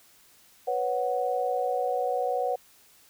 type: chord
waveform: sine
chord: B suspended second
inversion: none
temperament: equal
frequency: 493.9 / 554.4 / 740 Hz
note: B4 / C#5 / F#5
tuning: 0 / 0 / 0 cents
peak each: -29 / -31 / -28 dBFS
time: 0.67-2.56 s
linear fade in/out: 10 ms
effects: white hiss -58 dBFS RMS until 3.09 s